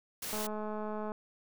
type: noise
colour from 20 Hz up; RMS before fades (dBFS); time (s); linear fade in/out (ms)
white; -39; 0.22-0.47; 5
type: click train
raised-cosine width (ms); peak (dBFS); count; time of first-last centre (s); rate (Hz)
1; -26; 169; 0.33-1.119; 213
effects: none